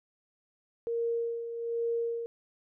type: tone with tremolo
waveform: sine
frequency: 465.5 Hz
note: A#4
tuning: 2 cents flat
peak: -27 dBFS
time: 0.87-2.26 s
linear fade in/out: 0 ms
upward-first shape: sine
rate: 1.2 Hz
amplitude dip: 60%
effects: none